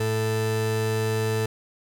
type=tone pair together; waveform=40% pulse; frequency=110 / 440 Hz; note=A2 / A4; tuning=0 / 0 cents; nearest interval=2 octaves; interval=2400 cents; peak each=-24 / -27 dBFS; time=0-1.46 s; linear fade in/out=5 ms; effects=none